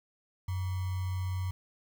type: tone with sample-and-hold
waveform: sine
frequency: 92.5 Hz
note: F#2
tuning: in tune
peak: -30 dBFS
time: 0.48-1.51 s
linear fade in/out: 5 ms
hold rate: 1050 Hz
effects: none